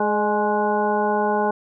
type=harmonic tone with a mistuned harmonic; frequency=210 Hz; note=G#3; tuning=19 cents sharp; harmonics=1 / 2 / 3 / 4 / 5 / 7; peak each=-26 / -23 / -26 / -22 / -28 / -30 dBFS; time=0-1.51 s; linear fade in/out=5 ms; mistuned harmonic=3; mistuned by=-43 cents; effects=none